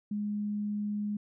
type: tone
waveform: sine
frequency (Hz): 207.7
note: G#3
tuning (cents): 0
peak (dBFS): -30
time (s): 0.11-1.17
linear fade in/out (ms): 5
effects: none